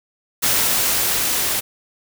white noise with level ramp, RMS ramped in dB -17 to -21 dBFS, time 0.42-1.61 s, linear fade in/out 20 ms, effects none

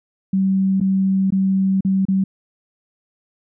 sine tone with dropouts, 191.9 Hz, G3, 37 cents flat, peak -14 dBFS, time 0.33-2.24 s, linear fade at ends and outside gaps 5 ms, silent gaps 0.802-0.811 / 1.305-1.322 / 1.808-1.848 / 2.053-2.084 s, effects none

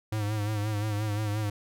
square tone with vibrato, 105.6 Hz, G#2, 29 cents sharp, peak -28 dBFS, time 0.12-1.5 s, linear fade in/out 5 ms, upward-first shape sine, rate 5.7 Hz, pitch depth 55 cents each way, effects none

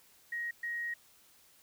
sine tone bursts at uneven times, 1885 Hz, A#6, 19 cents sharp, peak -34 dBFS, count 2, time 0.32-0.51 / 0.63-0.94 s, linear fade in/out 5 ms, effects white hiss -63 dBFS RMS until 1.62 s

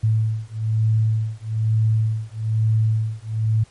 sine beating tone pair, 109.6 / 110.7 Hz, A2 / A2, -6 / +11 cents, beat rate 1.1 Hz, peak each -20 dBFS, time 0.03-3.64 s, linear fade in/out 10 ms, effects pink hiss -53 dBFS RMS until 3.7 s + MP3 48 kbps

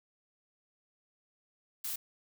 blue noise, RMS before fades -37 dBFS, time 1.84-1.96 s, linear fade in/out 5 ms, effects none

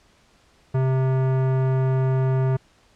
sine tone with tanh clipping, 131.3 Hz, C3, 6 cents sharp, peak -20 dBFS, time 0.74-2.57 s, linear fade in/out 10 ms, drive 18 dB, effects pink hiss -58 dBFS RMS until 2.95 s + low-pass 7000 Hz 12 dB/octave

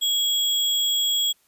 sine tone with sample-and-hold, 3322 Hz, G#7, in tune, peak -19 dBFS, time 0.01-1.33 s, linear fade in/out 20 ms, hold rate 11025 Hz, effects white hiss -63 dBFS RMS until 1.47 s + resampled to 32000 Hz

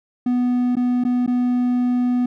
triangle tone with dropouts, 246.9 Hz, B3, in tune, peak -14 dBFS, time 0.26-2.26 s, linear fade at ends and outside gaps 5 ms, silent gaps 0.755-0.767 / 1.039-1.049 / 1.264-1.276 s, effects none

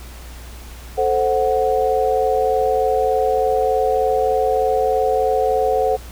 sine chord, F# diminished, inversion first, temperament equal, 440 / 523.3 / 740 Hz, A4 / C5 / F#5, 0 / 0 / 0 cents, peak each -19 dBFS, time 0.97-5.97 s, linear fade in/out 20 ms, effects added 60 Hz sine -34 dBFS peak until 6.11 s + pink hiss -41 dBFS RMS until 6.11 s

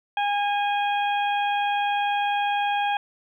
harmonic tone with a mistuned harmonic, 816 Hz, G#5, 31 cents flat, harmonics 1 / 2 / 3 / 4, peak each -22 / -31 / -32 / -34 dBFS, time 0.17-2.97 s, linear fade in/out 2 ms, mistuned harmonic 3, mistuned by +25 cents, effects 10-bit

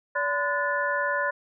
sine tone cluster, 574 / 1018 / 1458 / 1748 Hz, D5 / C6 / F#6 / A6, -40 / -48 / -26 / -12 cents, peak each -29 dBFS, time 0.15-1.31 s, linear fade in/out 10 ms, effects none

